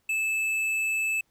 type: tone with tanh clipping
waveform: triangle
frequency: 2620 Hz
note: E7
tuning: 11 cents flat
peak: -26 dBFS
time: 0.09-1.21 s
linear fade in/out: 5 ms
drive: 13 dB
effects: pink hiss -71 dBFS RMS until 1.3 s